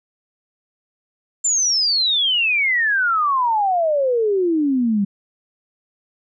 sine exponential sweep, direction down, 7330 to 193.9 Hz, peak -15 dBFS, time 1.44-5.05 s, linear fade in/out 10 ms, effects none

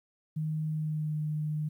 sine tone with pitch glide, 155.56 to 152.36 Hz, D#3 to D#3, 0 to -36 cents, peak -29 dBFS, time 0.36-1.69 s, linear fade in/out 10 ms, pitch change -36 cents, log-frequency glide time 0.68-1.18 s, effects 11-bit

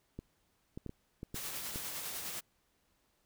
clicks, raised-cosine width 3 ms, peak -29 dBFS, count 7, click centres 0.19 / 0.775 / 0.863 / 0.894 / 1.231 / 1.344 / 1.759 s
white noise with tremolo, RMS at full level -40 dBFS, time 1.34-2.41 s, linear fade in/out 20 ms, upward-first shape sine, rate 9.9 Hz, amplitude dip 30%
effects pink hiss -75 dBFS RMS until 3.25 s

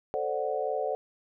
sine chord, D dominant seventh, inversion second, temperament equal, 440 / 523.3 / 587.3 / 740 Hz, A4 / C5 / D5 / F#5, 0 / 0 / 0 / 0 cents, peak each -33 dBFS, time 0.14-0.95 s, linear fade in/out 0 ms, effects none

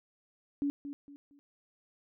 sine tone with echo, 284.5 Hz, C#4, 45 cents sharp, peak -28 dBFS, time 0.62-0.7 s, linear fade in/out 0 ms, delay 230 ms, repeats 3, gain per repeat -10 dB, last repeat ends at 1.39 s, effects none

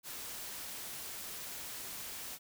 white noise, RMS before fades -44 dBFS, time 0.03-2.39 s, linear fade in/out 50 ms, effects none

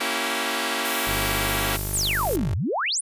5% pulse chord, A# diminished seventh, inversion none, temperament equal with one note detuned, 233.1 / 277.2 / 329.6 / 384.4 Hz, A#3 / C#4 / E4 / G4, 0 / 0 / 0 / -34 cents, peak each -18 dBFS, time 0-1.77 s, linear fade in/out 10 ms
violet noise, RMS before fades -28 dBFS, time 0.85-2.36 s, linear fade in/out 0 ms
20% pulse tone, 50 Hz, G1, 35 cents sharp, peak -23 dBFS, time 1.07-2.54 s, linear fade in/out 5 ms
sine exponential two-way sweep, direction down then up, 10548 to 79.1 to 10548 Hz, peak -22 dBFS, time 1.93-3.01 s, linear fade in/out 10 ms, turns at 2.55 s
effects resampled to 32000 Hz

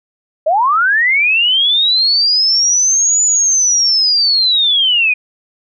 sine linear two-way sweep, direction up then down, 587.3 to 7000 to 2429 Hz, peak -9 dBFS, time 0.46-5.14 s, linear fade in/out 10 ms, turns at 3.23 s, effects none

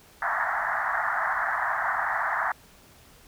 white band-pass noise, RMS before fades -27 dBFS, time 0.22-2.52 s, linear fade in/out 2 ms, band 660 to 1900 Hz, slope 96 dB/octave, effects pink hiss -54 dBFS RMS until 3.27 s

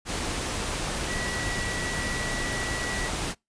sine tone in noise, 1941 Hz, B6, 31 cents flat, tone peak -33 dBFS, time 1.06-3.11 s, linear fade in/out 50 ms, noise pink, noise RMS -30 dBFS, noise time 0.05-3.35 s, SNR -6 dB, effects noise-tail reverb RT60 0.2 s tail -26 dB re dry + resampled to 22050 Hz

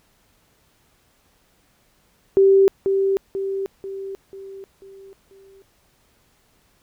sine tone with echo, 389.4 Hz, G4, 12 cents flat, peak -10 dBFS, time 2.37-2.68 s, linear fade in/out 0 ms, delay 490 ms, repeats 6, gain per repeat -6 dB, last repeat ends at 5.62 s, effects pink hiss -61 dBFS RMS until 6.82 s

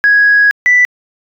sine tone pair in turn, 1661.2 / 1978.3 Hz, G#6 / B6, 0 / +2 cents, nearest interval minor third, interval 302 cents, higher second, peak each -4 dBFS, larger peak neither, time 0.04-0.51 / 0.66-0.85 s, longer first, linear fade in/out 0 ms, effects tanh soft clip ceiling -1 dBFS

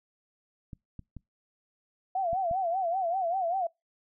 clicks, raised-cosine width 5 ms, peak -29 dBFS, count 5, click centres 0.732 / 0.993 / 1.167 / 2.331 / 2.512 s
sine tone with vibrato, 719 Hz, F#5, 50 cents flat, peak -26 dBFS, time 2.15-3.67 s, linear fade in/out 5 ms, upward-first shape sine, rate 5.1 Hz, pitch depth 140 cents each way
effects noise-tail reverb RT60 0.2 s tail -26 dB re dry

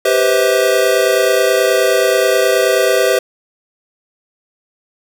square chord, C major seventh, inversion second, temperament equal with one note detuned, 392 / 493.9 / 523.3 / 643.8 Hz, G4 / B4 / C5 / E5, 0 / 0 / 0 / -41 cents, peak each -17 dBFS, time 0.05-3.19 s, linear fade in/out 5 ms, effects none

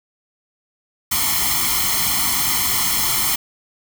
white noise with comb filter, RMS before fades -19 dBFS, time 1.11-3.36 s, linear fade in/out 10 ms, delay 0.94 ms, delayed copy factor +0.9, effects none

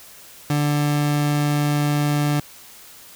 30% pulse tone, 146.83 Hz, D3, in tune, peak -15 dBFS, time 0.5-2.4 s, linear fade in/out 2 ms, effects white hiss -44 dBFS RMS until 3.15 s

